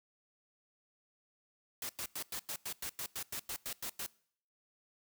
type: noise bursts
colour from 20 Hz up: white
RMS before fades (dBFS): -40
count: 14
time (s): 1.82-4.063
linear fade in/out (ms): 2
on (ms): 72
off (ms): 95
effects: noise-tail reverb RT60 0.6 s tail -23 dB re dry